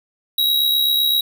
square tone with amplitude modulation, 3849 Hz, B7, 45 cents flat, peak -13 dBFS, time 0.38-1.21 s, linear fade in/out 5 ms, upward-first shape sine, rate 67.8 Hz, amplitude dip 50%, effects none

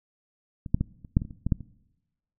clicks, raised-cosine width 5 ms, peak -23 / -8 / -12 / -30 / -6 / -20 / -27 / -29 / -14 / -9 / -28 dBFS, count 11, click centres 0.662 / 0.745 / 0.81 / 1.048 / 1.169 / 1.219 / 1.251 / 1.308 / 1.466 / 1.522 / 1.607 s, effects noise-tail reverb RT60 1.0 s tail -23 dB re dry

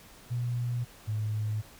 sine tone pair in turn, 121.2 / 107.32 Hz, B2 / A2, -32 / -43 cents, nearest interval major second, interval 211 cents, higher first, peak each -28 dBFS, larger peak neither, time 0.3-0.85 / 1.07-1.62 s, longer neither, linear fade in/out 20 ms, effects pink hiss -53 dBFS RMS until 1.79 s

